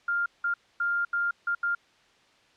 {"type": "tone bursts at uneven times", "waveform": "sine", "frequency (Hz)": 1400, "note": "F6", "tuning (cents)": 4, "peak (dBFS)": -24, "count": 6, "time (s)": [[0.08, 0.26], [0.44, 0.54], [0.8, 1.05], [1.13, 1.31], [1.47, 1.55], [1.63, 1.75]], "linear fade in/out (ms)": 5, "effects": ["white hiss -61 dBFS RMS until 2.56 s", "low-pass 4000 Hz 12 dB/octave"]}